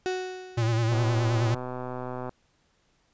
35% pulse tone with exponential decay, 370 Hz, F#4, in tune, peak -23 dBFS, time 0.06-1.08 s, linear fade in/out 0 ms, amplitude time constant 220 ms
square tone with vibrato, 114.6 Hz, A#2, 29 cents flat, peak -23 dBFS, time 0.57-1.55 s, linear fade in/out 10 ms, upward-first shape sine, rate 9.6 Hz, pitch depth 59 cents each way
click train, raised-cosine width 1 ms, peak -21 dBFS, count 174, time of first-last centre 0.92-2.293 s, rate 126 Hz
effects pink hiss -68 dBFS RMS until 3.13 s + resampled to 16000 Hz

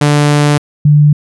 sawtooth / sine tone pair in turn, 146.83 / 148.11 Hz, D3 / D3, 0 / +15 cents, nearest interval unison, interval 15 cents, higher second, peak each -3 dBFS, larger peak neither, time 0.01-0.58 / 0.85-1.13 s, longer first, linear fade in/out 5 ms, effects resampled to 24000 Hz

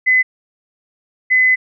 sine tone pair in turn, 2025 / 2025 Hz, B6 / B6, +43 / +43 cents, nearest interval unison, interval 0 cents, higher neither, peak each -9 dBFS, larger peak neither, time 0.06-0.23 / 1.3-1.56 s, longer second, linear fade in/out 20 ms, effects none

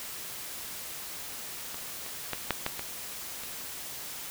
clicks, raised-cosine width 0.3 ms, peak -22 / -25 / -14 / -9 / -12 / -18 / -24 dBFS, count 7, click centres 1.744 / 2.063 / 2.333 / 2.507 / 2.664 / 2.794 / 3.436 s, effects white hiss -40 dBFS RMS until 4.3 s

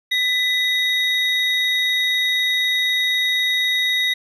triangle tone pair together, 1996 / 3768 Hz, B6 / A#7, +18 / +18 cents, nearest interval major seventh, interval 1100 cents, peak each -18 dBFS, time 0.11-4.14 s, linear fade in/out 10 ms, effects resampled to 32000 Hz

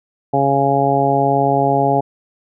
harmonic tone, 138.59 Hz, C#3, in tune, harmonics 1 / 2 / 3 / 4 / 5 / 6, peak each -21 / -21 / -20 / -21 / -17 / -18 dBFS, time 0.33-2.01 s, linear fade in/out 10 ms, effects none

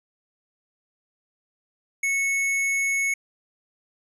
square tone, 2203 Hz, C#7, 11 cents flat, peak -22 dBFS, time 2.03-3.14 s, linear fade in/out 5 ms, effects resampled to 24000 Hz + 10-bit

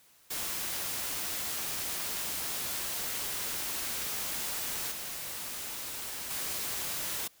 white noise with level steps, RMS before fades -35 / -39 / -35 dBFS, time 0.3-7.28 s, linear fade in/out 10 ms, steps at 4.91 / 6.3 s, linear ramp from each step 10 ms, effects white hiss -62 dBFS RMS until 7.4 s

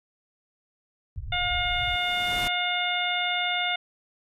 pink low-pass noise, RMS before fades -35 dBFS, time 1.16-1.96 s, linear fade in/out 0 ms, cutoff 120 Hz, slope 48 dB/octave
harmonic tone, 714 Hz, F5, 38 cents sharp, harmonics 1 / 2 / 3 / 4 / 5, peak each -30 / -32 / -29 / -32 / -30 dBFS, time 1.32-3.76 s, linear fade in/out 5 ms
pink noise with exponential growth, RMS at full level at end -32 dBFS, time 1.33-2.48 s, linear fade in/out 5 ms, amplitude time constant 250 ms
effects resampled to 32000 Hz

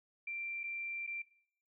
sine tone with dropouts, 2359 Hz, D7, 7 cents sharp, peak -38 dBFS, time 0.27-1.22 s, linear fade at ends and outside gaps 5 ms, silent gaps 0.634-0.638 / 1.066-1.074 s, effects noise-tail reverb RT60 0.7 s tail -20 dB re dry

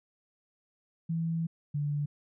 sine tone pair in turn, 164.81 / 146.05 Hz, E3 / D3, 0 / -9 cents, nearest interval major second, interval 209 cents, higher first, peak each -28 dBFS, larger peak neither, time 1.09-1.47 / 1.74-2.06 s, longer first, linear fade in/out 10 ms, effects none

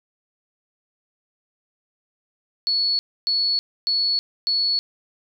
sine tone bursts, 4402 Hz, C#8, 13 cents flat, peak -18 dBFS, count 4, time 2.67-4.79 s, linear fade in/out 0 ms, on 320 ms, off 280 ms, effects none

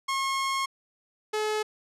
sawtooth tone pair in turn, 1082 / 428 Hz, C#6 / A4, -42 / -48 cents, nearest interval octave + major third, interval 1606 cents, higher first, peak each -22 dBFS, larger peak neither, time 0.08-0.66 / 1.33-1.63 s, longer first, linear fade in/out 10 ms, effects low-pass 9000 Hz 12 dB/octave

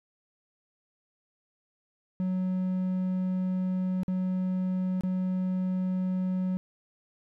triangle tone with dropouts, 185 Hz, F#3, in tune, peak -24 dBFS, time 2.2-6.57 s, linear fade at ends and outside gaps 0 ms, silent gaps 4.033-4.081 / 5.009-5.035 s, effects none

